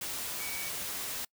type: tone in noise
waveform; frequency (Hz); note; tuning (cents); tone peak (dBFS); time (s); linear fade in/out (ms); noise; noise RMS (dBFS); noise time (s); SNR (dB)
sine; 2265; C#7; +37; -41; 0.4-0.69; 5; white; -37; 0.01-1.25; -7
effects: noise-tail reverb RT60 0.1 s tail -26 dB re dry